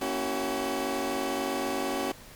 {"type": "chord", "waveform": "20% pulse", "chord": "F# dominant seventh", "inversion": "first", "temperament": "equal with one note detuned", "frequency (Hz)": [233.1, 277.2, 329.6, 378.6], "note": ["A#3", "C#4", "E4", "F#4"], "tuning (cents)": [0, 0, 0, 40], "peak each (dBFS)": [-32, -27, -33, -27], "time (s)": [0.01, 2.12], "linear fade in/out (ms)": 5, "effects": ["pink hiss -49 dBFS RMS until 2.35 s", "MP3 96 kbps"]}